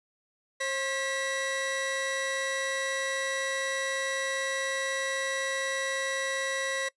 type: tone pair together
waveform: sawtooth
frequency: 536.5 / 1944 Hz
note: C5 / B6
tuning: +43 / -28 cents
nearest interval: octave + minor seventh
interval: 2229 cents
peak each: -28 dBFS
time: 0.6-6.89 s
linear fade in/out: 10 ms
effects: noise-tail reverb RT60 0.1 s tail -22 dB re dry + resampled to 22050 Hz